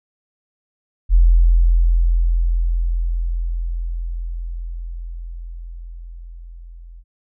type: tone with level ramp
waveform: sine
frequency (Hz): 42.42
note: F1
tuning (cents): -50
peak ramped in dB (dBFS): -7 to -36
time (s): 1.09-7.04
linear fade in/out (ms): 50
effects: none